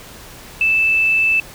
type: tone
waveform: sine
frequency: 2637 Hz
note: E7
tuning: in tune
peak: -12 dBFS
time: 0.61-1.4 s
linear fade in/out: 2 ms
effects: pink hiss -38 dBFS RMS until 1.54 s